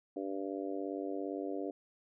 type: harmonic tone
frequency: 97.5 Hz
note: G2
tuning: 9 cents flat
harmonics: 3 / 4 / 5 / 6 / 7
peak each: -39 / -41 / -43 / -45 / -46 dBFS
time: 0.16-1.71 s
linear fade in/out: 5 ms
effects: none